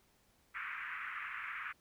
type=band-pass noise; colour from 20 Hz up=pink; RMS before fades=-43 dBFS; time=0.54-1.73 s; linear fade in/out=20 ms; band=1200 to 2400 Hz; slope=48 dB/octave; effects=pink hiss -71 dBFS RMS until 1.8 s

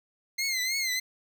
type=tone with vibrato; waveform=20% pulse; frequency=2093 Hz; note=C7; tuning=in tune; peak=-22 dBFS; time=0.38-1 s; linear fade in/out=10 ms; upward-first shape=triangle; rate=3.2 Hz; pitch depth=100 cents each way; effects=none

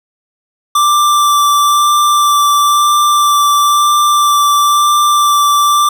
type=tone with vibrato; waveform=square; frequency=1174.7 Hz; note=D6; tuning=in tune; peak=-8 dBFS; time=0.75-5.89 s; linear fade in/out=5 ms; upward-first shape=sine; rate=1 Hz; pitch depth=11 cents each way; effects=none

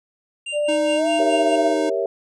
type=tone with tremolo; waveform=square; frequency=2786 Hz; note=F7; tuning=5 cents flat; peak=-26 dBFS; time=0.46-1.56 s; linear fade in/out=5 ms; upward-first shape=sine; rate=4.8 Hz; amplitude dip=85%
type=tone with pitch glide; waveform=sine; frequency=591 to 675 Hz; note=D5 to E5; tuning=+11 to +41 cents; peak=-18 dBFS; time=0.52-1.75 s; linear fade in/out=50 ms; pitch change=+230 cents; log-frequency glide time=0.95-1.08 s
type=tone; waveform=square; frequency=310 Hz; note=D#4; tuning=6 cents flat; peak=-23 dBFS; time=0.68-1.9 s; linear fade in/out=10 ms
type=chord; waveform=sine; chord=G diminished seventh; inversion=none; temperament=equal; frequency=392 / 466.2 / 554.4 / 659.3 Hz; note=G4 / Bb4 / Db5 / Fb5; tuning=0 / 0 / 0 / 0 cents; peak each=-25 dBFS; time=1.19-2.06 s; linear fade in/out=2 ms
effects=resampled to 22050 Hz

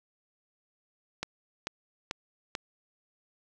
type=click train; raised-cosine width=0.2 ms; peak=-15 dBFS; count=4; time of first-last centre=1.23-2.552 s; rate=2.27 Hz; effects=none

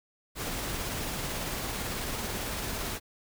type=noise with tremolo; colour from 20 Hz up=pink; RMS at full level=-33 dBFS; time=0.35-3 s; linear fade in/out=50 ms; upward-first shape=triangle; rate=18 Hz; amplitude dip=25%; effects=none

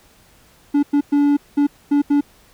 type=tone bursts at uneven times; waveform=triangle; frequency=287.7 Hz; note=D4; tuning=36 cents flat; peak=-10 dBFS; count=6; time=0.74-0.83 / 0.93-1.01 / 1.12-1.37 / 1.57-1.67 / 1.91-2.02 / 2.1-2.21 s; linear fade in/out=10 ms; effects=pink hiss -52 dBFS RMS until 2.53 s

